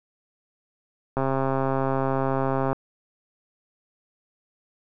click train, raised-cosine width 1 ms, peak -11 dBFS, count 210, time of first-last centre 1.17-2.73 s, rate 134 Hz, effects none

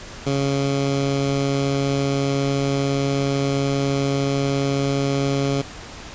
15% pulse tone with notch filter, 138.59 Hz, C#3, in tune, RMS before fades -21 dBFS, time 0.26-5.62 s, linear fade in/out 10 ms, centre 1600 Hz, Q 1.7, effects pink hiss -37 dBFS RMS until 6.14 s + resampled to 16000 Hz

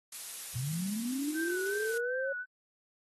blue noise, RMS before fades -40 dBFS, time 0.12-1.98 s, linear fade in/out 5 ms
sine linear sweep, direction up, 115.5 to 554.4 Hz, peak -32 dBFS, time 0.55-2.33 s, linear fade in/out 10 ms
sine tone with vibrato, 1519 Hz, F#6, 45 cents sharp, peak -35 dBFS, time 1.34-2.46 s, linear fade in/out 50 ms, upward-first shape sine, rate 2.7 Hz, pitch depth 61 cents each way
effects AAC 32 kbps

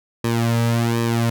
sawtooth tone with flanger, 116.54 Hz, A#2, in tune, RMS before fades -19 dBFS, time 0.24-1.3 s, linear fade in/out 5 ms, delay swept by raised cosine 1.4 to 2.8 ms, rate 1.3 Hz, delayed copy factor -0.8, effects none

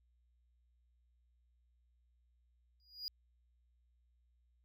triangle tone with exponential growth, 4885 Hz, D#8, 33 cents flat, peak -35 dBFS, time 2.8-3.08 s, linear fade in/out 0 ms, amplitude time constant 60 ms, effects added 60 Hz sine -70 dBFS peak until 4.64 s

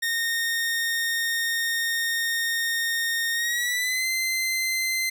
sawtooth tone with pitch glide, 1843 to 2069 Hz, A#6 to C7, -20 to -20 cents, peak -20 dBFS, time 0.02-5.1 s, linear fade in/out 10 ms, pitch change +200 cents, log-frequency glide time 3.33-4.07 s, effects none

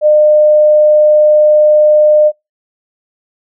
sine tone, 605 Hz, D#5, 49 cents flat, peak -4 dBFS, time 0.01-2.32 s, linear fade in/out 50 ms, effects noise-tail reverb RT60 0.2 s tail -24 dB re dry

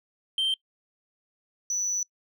sine tone pair in turn, 3136 / 5947 Hz, G7 / F#8, 0 / +8 cents, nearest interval major seventh, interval 1108 cents, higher second, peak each -20 / -24 dBFS, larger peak first, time 0.38-0.54 / 1.7-2.03 s, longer second, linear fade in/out 2 ms, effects noise-tail reverb RT60 0.1 s tail -24 dB re dry + tanh soft clip ceiling -22 dBFS

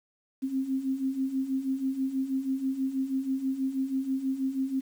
sine beating tone pair, 261.7 / 267.9 Hz, C4 / C4, 0 / +41 cents, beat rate 6.2 Hz, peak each -33 / -28 dBFS, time 0.42-4.81 s, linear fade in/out 20 ms, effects 9-bit

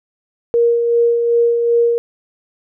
sine tone with tremolo, 470 Hz, A#4, 14 cents sharp, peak -9 dBFS, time 0.54-1.98 s, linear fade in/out 0 ms, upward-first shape sine, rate 2.6 Hz, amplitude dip 40%, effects none

